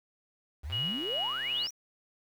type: exponential sweep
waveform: sine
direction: up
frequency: 63 to 6100 Hz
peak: -35 dBFS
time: 0.63-1.71 s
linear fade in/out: 20 ms
type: click train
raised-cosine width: 0.3 ms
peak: -30 dBFS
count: 128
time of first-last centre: 0.7-1.669 s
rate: 131 Hz
type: tone with tremolo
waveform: sine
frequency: 2902 Hz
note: F#7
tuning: 34 cents flat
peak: -29 dBFS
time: 0.72-1.67 s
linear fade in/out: 10 ms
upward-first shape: sine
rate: 2.6 Hz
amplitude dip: 45%
effects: 9-bit